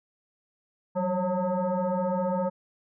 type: tone with frequency modulation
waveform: sine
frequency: 174.61 Hz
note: F3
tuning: in tune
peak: -24 dBFS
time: 0.95-2.5 s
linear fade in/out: 20 ms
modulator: 364 Hz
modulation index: 2.1
effects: none